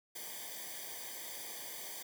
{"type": "noise with comb filter", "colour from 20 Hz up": "white", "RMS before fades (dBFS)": -45, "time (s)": [0.15, 2.03], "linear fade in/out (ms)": 10, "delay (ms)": 0.74, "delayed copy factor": -1, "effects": []}